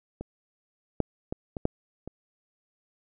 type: clicks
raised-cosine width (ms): 2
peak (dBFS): -22 / -10 / -17 / -20 / -10 / -24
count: 6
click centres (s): 0.21 / 1.003 / 1.325 / 1.568 / 1.654 / 2.076
effects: none